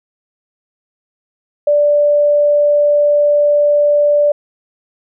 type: tone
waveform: sine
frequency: 586 Hz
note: D5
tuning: 4 cents flat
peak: -8 dBFS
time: 1.67-4.32 s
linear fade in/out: 5 ms
effects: none